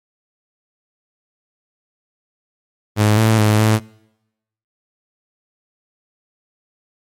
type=tone with pitch steps; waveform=sawtooth; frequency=105.9 / 111 / 106.8 / 109.2 Hz; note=G#2 / A2 / G#2 / A2; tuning=+34 / +16 / +49 / -13 cents; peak=-7 dBFS; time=2.96-3.8 s; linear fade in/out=50 ms; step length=210 ms; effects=noise-tail reverb RT60 0.9 s tail -25 dB re dry + MP3 64 kbps